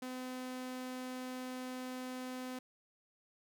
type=tone; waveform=sawtooth; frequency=254.7 Hz; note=C4; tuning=46 cents flat; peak=-37 dBFS; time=0.02-2.59 s; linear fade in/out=5 ms; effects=none